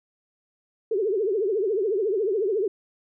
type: tone with vibrato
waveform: sine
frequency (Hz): 410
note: G#4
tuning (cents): -22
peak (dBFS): -21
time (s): 0.91-2.68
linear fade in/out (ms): 5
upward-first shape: triangle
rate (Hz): 14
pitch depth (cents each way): 230
effects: none